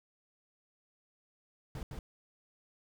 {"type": "noise with echo", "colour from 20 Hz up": "brown", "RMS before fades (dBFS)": -40, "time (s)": [1.75, 1.83], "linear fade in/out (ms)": 2, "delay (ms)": 160, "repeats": 1, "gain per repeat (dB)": -2, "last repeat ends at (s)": 1.99, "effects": []}